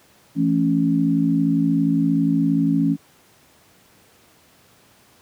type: chord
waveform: sine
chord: A major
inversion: second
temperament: equal with one note detuned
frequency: 167.4 / 220 / 277.2 Hz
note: E3 / A3 / C#4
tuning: +27 / 0 / 0 cents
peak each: -20 / -23 / -18 dBFS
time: 0.35-2.97 s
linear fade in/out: 50 ms
effects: pink hiss -54 dBFS RMS until 5.21 s + high-pass 100 Hz 12 dB/octave